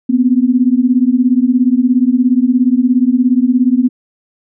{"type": "beating tone pair", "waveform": "sine", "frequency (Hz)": [242.4, 259.4], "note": ["B3", "C4"], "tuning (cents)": [-32, -15], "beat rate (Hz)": 17, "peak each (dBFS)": -11, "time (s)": [0.09, 3.89], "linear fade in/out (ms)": 10, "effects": []}